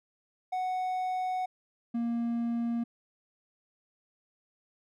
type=tone pair in turn; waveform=triangle; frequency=740 / 234.3 Hz; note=F#5 / A#3; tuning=0 / +9 cents; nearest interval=octave + minor sixth; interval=1991 cents; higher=first; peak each=-27 / -26 dBFS; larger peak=second; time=0.52-1.46 / 1.94-2.84 s; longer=first; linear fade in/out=10 ms; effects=none